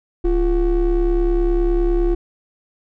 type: ring-modulated tone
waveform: triangle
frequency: 190.9 Hz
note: G3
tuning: 46 cents flat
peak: -9 dBFS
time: 0.24-2.15 s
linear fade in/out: 10 ms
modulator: 156 Hz
effects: none